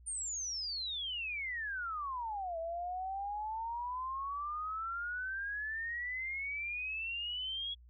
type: exponential two-way sweep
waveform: sine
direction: down then up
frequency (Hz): 9070 to 651 to 3355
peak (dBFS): -36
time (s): 0.06-7.75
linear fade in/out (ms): 20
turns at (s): 2.58
effects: added 60 Hz sine -55 dBFS peak until 7.89 s